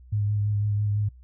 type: tone with vibrato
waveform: sine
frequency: 103.83 Hz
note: G#2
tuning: in tune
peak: -22 dBFS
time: 0.12-1.09 s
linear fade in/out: 10 ms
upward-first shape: sine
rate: 6 Hz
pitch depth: 22 cents each way
effects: noise-tail reverb RT60 0.1 s tail -20 dB re dry + added 62 Hz sine -46 dBFS peak until 1.23 s